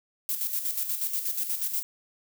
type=noise with tremolo; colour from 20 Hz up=violet; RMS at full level=-28 dBFS; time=0.29-1.83 s; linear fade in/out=0 ms; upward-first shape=square; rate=8.3 Hz; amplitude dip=55%; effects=none